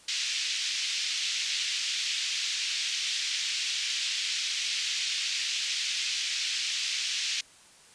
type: band-pass noise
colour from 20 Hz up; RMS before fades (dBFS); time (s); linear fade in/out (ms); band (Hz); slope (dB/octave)
pink; -31; 0.08-7.41; 5; 2500 to 6200; 24
effects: white hiss -55 dBFS RMS until 7.94 s + resampled to 22050 Hz